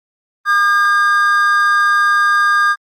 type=tone pair together; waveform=triangle; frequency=1211 / 1616.5 Hz; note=D#6 / G#6; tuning=-47 / -47 cents; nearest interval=perfect fourth; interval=500 cents; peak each=-11 dBFS; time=0.45-2.76 s; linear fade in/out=50 ms; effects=Opus 24 kbps